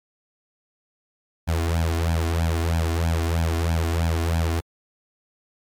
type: tone with flanger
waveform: sawtooth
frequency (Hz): 82.6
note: E2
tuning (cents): +4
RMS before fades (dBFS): -22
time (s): 1.47-4.61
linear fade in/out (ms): 20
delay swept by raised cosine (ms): 1.2 to 2.9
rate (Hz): 3.1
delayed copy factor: +1
effects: MP3 96 kbps